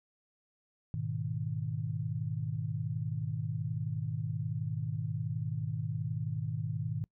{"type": "chord", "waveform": "sine", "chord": "G# minor", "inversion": "none", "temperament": "equal with one note detuned", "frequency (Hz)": [104.73, 123.47, 155.56], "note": ["G#2", "B2", "D#3"], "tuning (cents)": [15, 0, 0], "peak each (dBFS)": [-37, -37, -36], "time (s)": [0.94, 7.04], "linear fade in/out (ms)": 0, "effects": ["noise-tail reverb RT60 0.1 s tail -24 dB re dry"]}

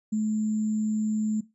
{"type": "tone with sample-and-hold", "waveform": "sine", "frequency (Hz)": 215.6, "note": "A3", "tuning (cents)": -35, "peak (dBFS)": -23, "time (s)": [0.12, 1.41], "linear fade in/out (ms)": 10, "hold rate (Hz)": 7350, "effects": ["noise-tail reverb RT60 0.2 s tail -17 dB re dry", "resampled to 24000 Hz"]}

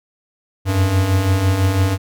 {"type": "beating tone pair", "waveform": "square", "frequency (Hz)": [90.5, 96.5], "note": ["F#2", "G2"], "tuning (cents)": [-38, -27], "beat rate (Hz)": 6, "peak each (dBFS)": [-22, -15], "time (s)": [0.65, 1.98], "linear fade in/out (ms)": 50, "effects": []}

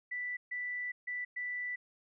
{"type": "tone bursts at uneven times", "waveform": "sine", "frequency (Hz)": 1975.5, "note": "B6", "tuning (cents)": 0, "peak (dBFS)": -35, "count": 4, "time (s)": [[0.11, 0.37], [0.51, 0.92], [1.07, 1.25], [1.36, 1.76]], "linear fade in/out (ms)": 10, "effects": []}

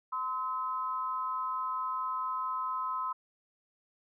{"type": "tone pair together", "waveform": "sine", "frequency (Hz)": [1029, 1284.5], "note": ["C6", "E6"], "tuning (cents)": [-29, -45], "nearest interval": "major third", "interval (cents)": 384, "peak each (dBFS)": [-33, -35], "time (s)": [0.12, 3.13], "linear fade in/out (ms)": 10, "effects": []}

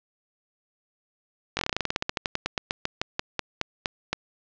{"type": "slowing click train", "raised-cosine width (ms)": 0.2, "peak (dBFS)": -7, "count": 27, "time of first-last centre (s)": [1.57, 4.13], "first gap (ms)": 20, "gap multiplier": 1.11, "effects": ["low-pass 5000 Hz 12 dB/octave"]}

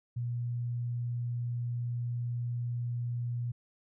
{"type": "tone", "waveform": "sine", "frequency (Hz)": 120.3, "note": "B2", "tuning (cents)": -45, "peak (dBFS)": -31, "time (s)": [0.16, 3.52], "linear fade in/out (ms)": 10, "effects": []}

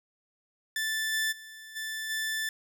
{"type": "tone with level steps", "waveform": "sawtooth", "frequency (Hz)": 1760, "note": "A6", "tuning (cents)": 0, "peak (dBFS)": [-25, -23, -41, -30, -26], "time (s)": [0.76, 2.49], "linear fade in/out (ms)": 2, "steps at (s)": [1.12, 1.31, 1.75, 2.09], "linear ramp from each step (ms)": 20, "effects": []}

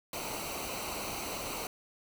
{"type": "noise with comb filter", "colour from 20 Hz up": "pink", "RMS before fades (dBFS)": -38, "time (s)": [0.13, 1.67], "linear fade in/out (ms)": 2, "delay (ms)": 0.58, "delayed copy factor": -0.7, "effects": []}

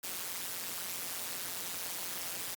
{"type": "noise with amplitude modulation", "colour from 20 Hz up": "white", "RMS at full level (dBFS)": -35, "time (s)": [0.03, 2.55], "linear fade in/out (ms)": 10, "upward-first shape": "sine", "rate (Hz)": 178, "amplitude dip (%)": 95, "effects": ["high-pass 100 Hz 12 dB/octave", "Opus 48 kbps"]}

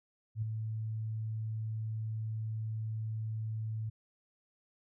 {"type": "tone with ADSR envelope", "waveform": "sine", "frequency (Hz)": 110, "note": "A2", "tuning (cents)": 0, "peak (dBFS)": -29, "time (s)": [0.35, 3.9], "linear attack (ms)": 71, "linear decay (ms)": 10, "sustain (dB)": -5, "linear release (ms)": 12, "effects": []}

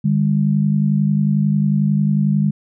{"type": "tone pair together", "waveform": "sine", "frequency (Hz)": [150.27, 201.4], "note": ["D3", "G3"], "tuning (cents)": [40, 47], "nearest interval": "perfect fourth", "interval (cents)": 507, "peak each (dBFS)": -16, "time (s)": [0.04, 2.51], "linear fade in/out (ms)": 10, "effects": []}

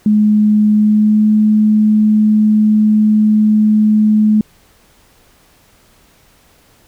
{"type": "tone with pitch glide", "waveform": "sine", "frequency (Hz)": [211.4, 213.7], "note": ["G#3", "G#3"], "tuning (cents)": [31, 50], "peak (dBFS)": -7, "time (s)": [0.06, 4.41], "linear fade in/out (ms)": 2, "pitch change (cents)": 19, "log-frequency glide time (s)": [0.73, 1.29], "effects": ["pink hiss -50 dBFS RMS until 6.87 s"]}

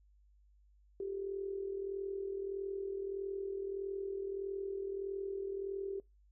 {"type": "tone with amplitude modulation", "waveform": "sine", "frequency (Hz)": 392, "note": "G4", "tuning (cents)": 0, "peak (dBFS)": -34, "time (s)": [1, 6], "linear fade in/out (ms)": 2, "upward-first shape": "sine", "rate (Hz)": 41.6, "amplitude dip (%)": 65, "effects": ["noise-tail reverb RT60 0.2 s tail -23 dB re dry", "added 50 Hz sine -63 dBFS peak until 6.31 s"]}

